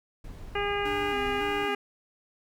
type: noise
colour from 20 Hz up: brown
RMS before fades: -42 dBFS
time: 0.24-1.65 s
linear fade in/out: 5 ms
type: harmonic tone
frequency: 406.6 Hz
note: G#4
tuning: 37 cents flat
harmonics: 1 / 2 / 3 / 4 / 5 / 6 / 7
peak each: -30 / -33 / -35 / -36 / -37 / -38 / -38 dBFS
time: 0.55-1.75 s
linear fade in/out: 5 ms
type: tone with vibrato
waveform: square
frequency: 278 Hz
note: C#4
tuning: 5 cents sharp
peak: -37 dBFS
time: 0.85-1.75 s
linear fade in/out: 5 ms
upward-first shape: square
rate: 1.8 Hz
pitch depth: 110 cents each way
effects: none